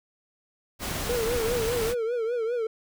pink noise, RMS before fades -31 dBFS, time 0.79-1.95 s, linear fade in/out 50 ms
triangle tone with vibrato, 466.2 Hz, A#4, in tune, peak -23 dBFS, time 1.09-2.67 s, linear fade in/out 5 ms, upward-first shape triangle, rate 5 Hz, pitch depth 120 cents each way
effects none

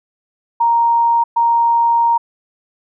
sine tone bursts at uneven times, 933 Hz, A#5, 1 cent sharp, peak -10 dBFS, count 2, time 0.6-1.24 / 1.36-2.18 s, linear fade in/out 10 ms, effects none

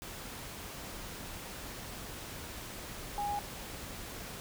sine tone in noise, 820 Hz, G#5, 22 cents flat, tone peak -32 dBFS, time 3.18-3.39 s, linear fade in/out 0 ms, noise pink, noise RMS -44 dBFS, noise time 0.02-4.4 s, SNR +9 dB, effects none

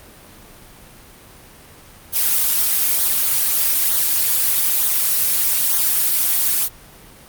blue noise with flanger, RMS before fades -17 dBFS, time 2.12-6.69 s, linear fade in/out 50 ms, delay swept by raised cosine 0.38 to 5.98 ms, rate 1.1 Hz, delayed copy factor -0.55, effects pink hiss -43 dBFS RMS until 7.28 s + Opus 32 kbps

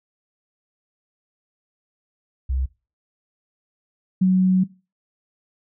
sine tone pair in turn, 65.41 / 185.97 Hz, C2 / F#3, 0 / +9 cents, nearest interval octave + tritone, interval 1809 cents, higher second, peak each -20 / -13 dBFS, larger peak second, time 2.49-2.66 / 4.21-4.64 s, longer second, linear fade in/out 10 ms, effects noise-tail reverb RT60 0.3 s tail -20 dB re dry

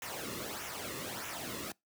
pink noise with flanger, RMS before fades -41 dBFS, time 0.02-1.72 s, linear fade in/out 2 ms, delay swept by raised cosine 0.22 to 1.32 ms, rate 1.6 Hz, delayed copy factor -0.65, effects noise-tail reverb RT60 0.2 s tail -26 dB re dry + high-pass 80 Hz 12 dB/octave

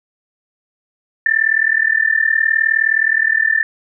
sine tone with amplitude modulation, 1780 Hz, A6, 20 cents sharp, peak -8 dBFS, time 1.26-3.63 s, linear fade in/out 2 ms, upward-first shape sine, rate 39.3 Hz, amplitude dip 90%, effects none

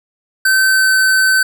square tone with pitch glide, 1540 to 1531.1 Hz, G6 to G6, -31 to -41 cents, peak -10 dBFS, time 0.45-1.43 s, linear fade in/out 5 ms, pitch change -10 cents, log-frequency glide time 0.68-0.93 s, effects none

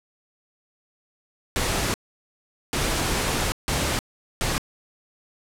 pink noise bursts at uneven times, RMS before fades -24 dBFS, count 4, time 1.56-1.94 / 2.73-3.52 / 3.68-3.99 / 4.41-4.58 s, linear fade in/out 0 ms, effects low-pass 11000 Hz 12 dB/octave

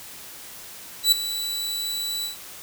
sawtooth tone with ADSR envelope, 3951 Hz, B7, in tune, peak -9 dBFS, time 1.03-2.37 s, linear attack 91 ms, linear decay 6 ms, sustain -14 dB, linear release 130 ms, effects white hiss -41 dBFS RMS until 2.62 s

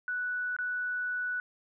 sine tone with dropouts, 1480 Hz, F#6, in tune, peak -30 dBFS, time 0.08-1.4 s, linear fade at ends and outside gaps 1 ms, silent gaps 0.565-0.587 s, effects none

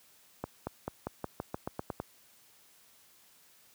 accelerating click train, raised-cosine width 1 ms, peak -20 dBFS, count 11, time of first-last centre 0.44-2 s, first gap 230 ms, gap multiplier 0.91, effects white hiss -62 dBFS RMS until 3.74 s + high-pass 60 Hz 12 dB/octave

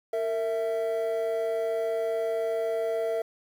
triangle tone pair together, 456.8 / 659.3 Hz, A#4 / E5, -35 / 0 cents, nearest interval tritone, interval 635 cents, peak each -26 dBFS, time 0.13-3.22 s, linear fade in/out 5 ms, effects tanh soft clip ceiling -17 dBFS + 9-bit

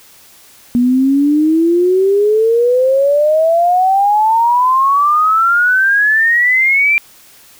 sine exponential sweep, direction up, 239.5 to 2381 Hz, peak -8 dBFS, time 0.75-6.98 s, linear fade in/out 0 ms, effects white hiss -43 dBFS RMS until 7.59 s

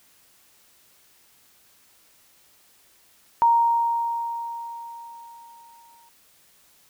sine tone with exponential decay, 932.3 Hz, A#5, in tune, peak -13 dBFS, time 3.42-6.09 s, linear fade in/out 0 ms, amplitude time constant 580 ms, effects white hiss -58 dBFS RMS until 6.89 s

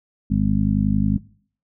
harmonic tone, 51.1 Hz, G#1, 27 cents flat, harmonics 1 / 2 / 3 / 4 / 5, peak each -24 / -24 / -24 / -20 / -25 dBFS, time 0.3-1.18 s, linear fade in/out 10 ms, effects noise-tail reverb RT60 0.5 s tail -20 dB re dry

